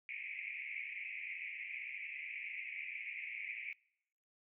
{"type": "band-pass noise", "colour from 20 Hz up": "pink", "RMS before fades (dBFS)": -45, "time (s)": [0.09, 3.73], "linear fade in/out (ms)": 0, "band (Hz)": [2100, 2500], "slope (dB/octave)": 96, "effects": ["noise-tail reverb RT60 0.8 s tail -25 dB re dry"]}